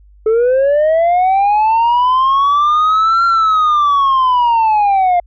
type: linear two-way sweep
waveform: sine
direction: up then down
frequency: 430 to 1377 to 694 Hz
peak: -6 dBFS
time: 0.26-5.2 s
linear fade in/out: 5 ms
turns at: 3.25 s
effects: tanh soft clip ceiling -8 dBFS + added 50 Hz sine -41 dBFS peak until 5.26 s